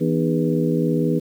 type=harmonic tone with a mistuned harmonic; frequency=81.6 Hz; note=E2; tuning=17 cents flat; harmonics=2 / 3 / 4 / 5 / 6; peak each=-21 / -23 / -24 / -25 / -26 dBFS; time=0-1.2 s; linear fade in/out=20 ms; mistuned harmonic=4; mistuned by=-99 cents; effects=8-bit